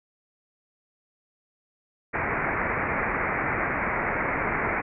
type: low-pass noise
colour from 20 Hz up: white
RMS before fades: -27 dBFS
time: 2.13-4.82 s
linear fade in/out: 20 ms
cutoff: 2300 Hz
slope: 96 dB/octave
effects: none